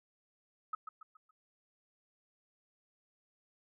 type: tone with echo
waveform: sine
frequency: 1275 Hz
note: D#6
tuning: 42 cents sharp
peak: -33 dBFS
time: 0.73-0.75 s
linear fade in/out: 5 ms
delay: 140 ms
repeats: 4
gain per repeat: -8 dB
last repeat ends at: 1.31 s
effects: none